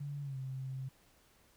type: tone with pitch glide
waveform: sine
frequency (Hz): 143.3 to 132.17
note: D3 to C3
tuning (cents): -42 to +18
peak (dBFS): -38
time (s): 0-0.89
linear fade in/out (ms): 10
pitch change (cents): -140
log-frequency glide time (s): 0.22-0.37
effects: pink hiss -67 dBFS RMS until 1.56 s